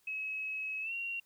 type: tone with pitch glide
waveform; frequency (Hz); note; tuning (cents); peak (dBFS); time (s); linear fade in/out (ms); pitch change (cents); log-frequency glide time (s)
sine; 2567 to 2751; E7 to F7; -47 to -27; -35; 0.07-1.2; 5; +120; 0.81-0.93
effects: white hiss -71 dBFS RMS until 1.25 s